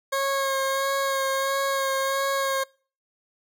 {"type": "tone with vibrato", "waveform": "20% pulse", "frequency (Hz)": 543, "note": "C#5", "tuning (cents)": -36, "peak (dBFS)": -18, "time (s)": [0.12, 2.64], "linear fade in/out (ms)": 10, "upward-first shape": "sine", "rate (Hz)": 1.5, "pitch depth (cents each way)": 19, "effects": ["noise-tail reverb RT60 0.4 s tail -25 dB re dry"]}